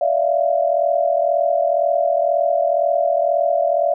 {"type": "tone cluster", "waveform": "sine", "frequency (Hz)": [578, 653, 695], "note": ["D5", "E5", "F5"], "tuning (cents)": [-28, -17, -9], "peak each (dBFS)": -19, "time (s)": [0.01, 3.94], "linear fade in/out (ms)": 5, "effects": []}